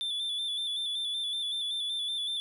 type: tone with vibrato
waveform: triangle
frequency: 3500 Hz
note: A7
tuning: 10 cents flat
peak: -29 dBFS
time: 0.01-2.4 s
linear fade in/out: 0 ms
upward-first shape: square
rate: 5.3 Hz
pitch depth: 34 cents each way
effects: none